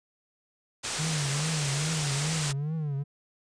white low-pass noise, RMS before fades -33 dBFS, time 0.83-2.53 s, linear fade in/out 20 ms, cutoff 9200 Hz, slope 48 dB/octave
triangle tone with vibrato, 149.1 Hz, D3, 27 cents sharp, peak -26 dBFS, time 0.98-3.04 s, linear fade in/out 20 ms, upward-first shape triangle, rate 2.4 Hz, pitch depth 160 cents each way
effects resampled to 22050 Hz

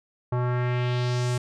square tone with low-pass filter sweep, 123.47 Hz, B2, in tune, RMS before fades -25 dBFS, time 0.32-1.38 s, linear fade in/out 5 ms, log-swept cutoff 1000 to 8900 Hz, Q 1.7, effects none

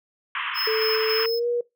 pink band-pass noise, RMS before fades -29 dBFS, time 0.35-1.26 s, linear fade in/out 2 ms, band 980 to 3200 Hz, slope 96 dB/octave
square tone with tremolo, 5180 Hz, E8, 31 cents flat, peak -24 dBFS, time 0.54-1.4 s, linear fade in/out 50 ms, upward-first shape square, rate 3.6 Hz, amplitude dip 40%
sine tone with pitch glide, 440 to 479.8 Hz, A4 to A#4, 0 to +50 cents, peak -21 dBFS, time 0.67-1.61 s, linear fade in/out 5 ms, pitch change +150 cents, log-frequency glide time 1.14-1.47 s
effects noise-tail reverb RT60 0.2 s tail -22 dB re dry

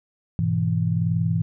sine chord, E major, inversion first, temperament just, 103.01 / 123.61 / 164.81 Hz, G#2 / B2 / E3, -14 / +2 / 0 cents, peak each -24 / -26 / -22 dBFS, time 0.39-1.42 s, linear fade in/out 0 ms, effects none

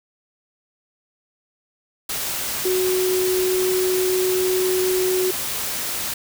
sine tone in noise, 370 Hz, F#4, in tune, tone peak -18 dBFS, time 2.65-5.31 s, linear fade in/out 5 ms, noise white, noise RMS -26 dBFS, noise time 2.09-6.14 s, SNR +5 dB, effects none

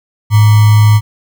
sine tone with sample-and-hold, 106.5 Hz, G#2, 44 cents sharp, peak -3 dBFS, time 0.3-1.01 s, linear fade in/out 50 ms, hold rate 1050 Hz, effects none

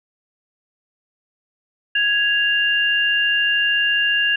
sine tone pair together, 1661.2 / 2794 Hz, G#6 / F7, 0 / 0 cents, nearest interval major sixth, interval 900 cents, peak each -18 dBFS, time 1.95-4.36 s, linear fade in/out 5 ms, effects none

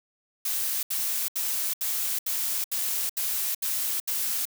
blue noise bursts, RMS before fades -28 dBFS, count 9, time 0.45-4.454 s, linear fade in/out 5 ms, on 380 ms, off 73 ms, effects none

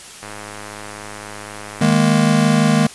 click train, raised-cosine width 0.5 ms, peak -17 dBFS, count 179, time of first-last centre 0.23-1.942 s, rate 104 Hz
square chord, D# suspended fourth, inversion none, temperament just, 155.56 / 207.4 / 233.3 Hz, D#3 / G#3 / A#3, 0 / -2 / +2 cents, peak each -17 dBFS, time 1.81-2.87 s, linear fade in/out 5 ms
effects white hiss -37 dBFS RMS until 2.94 s + resampled to 24000 Hz

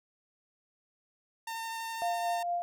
sawtooth tone with vibrato, 907 Hz, A#5, 48 cents flat, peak -32 dBFS, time 1.47-2.43 s, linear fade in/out 5 ms, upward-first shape sine, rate 12 Hz, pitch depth 10 cents each way
sine tone with tremolo, 698 Hz, F5, 1 cent flat, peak -28 dBFS, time 2.02-2.62 s, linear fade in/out 0 ms, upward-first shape sine, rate 4.4 Hz, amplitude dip 40%
effects none

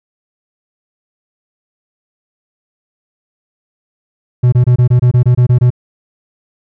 triangle tone bursts, 123.47 Hz, B2, in tune, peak -3 dBFS, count 11, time 4.43-5.704 s, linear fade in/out 10 ms, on 94 ms, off 24 ms, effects none

